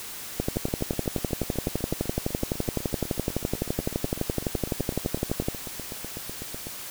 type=two click trains; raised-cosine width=2 ms; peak=-11 / -22 dBFS; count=61 / 50; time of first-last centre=0.4-5.485 / 0.56-6.67 s; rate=11.8 / 8.02 Hz; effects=white hiss -38 dBFS RMS until 6.9 s